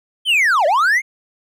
triangle linear two-way sweep, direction down then up, 3200 to 553 to 2202 Hz, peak -10 dBFS, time 0.25-1.02 s, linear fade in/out 50 ms, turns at 0.66 s, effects none

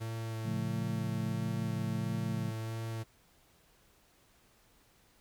45% pulse tone with vibrato, 112.2 Hz, A2, 34 cents sharp, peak -36 dBFS, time 0-3.04 s, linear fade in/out 20 ms, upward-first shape sine, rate 1.5 Hz, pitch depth 17 cents each way
sine chord, Db augmented, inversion none, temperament equal, 138.59 / 174.61 / 220 Hz, Db3 / F3 / A3, 0 / 0 / 0 cents, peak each -38 dBFS, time 0.43-2.53 s, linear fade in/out 50 ms
effects pink hiss -66 dBFS RMS until 5.2 s

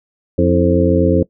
harmonic tone with a mistuned harmonic, 87.9 Hz, F2, 12 cents sharp, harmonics 1 / 2 / 3 / 4 / 5 / 6, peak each -17 / -17 / -17 / -17 / -17 / -17 dBFS, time 0.38-1.23 s, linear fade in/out 5 ms, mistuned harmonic 4, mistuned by -98 cents, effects noise-tail reverb RT60 0.1 s tail -20 dB re dry

